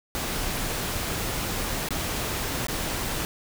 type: noise with dropouts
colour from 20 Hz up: pink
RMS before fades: -29 dBFS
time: 0.15-3.25 s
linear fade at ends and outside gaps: 0 ms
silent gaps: 1.887-1.906 / 2.668-2.684 s
effects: none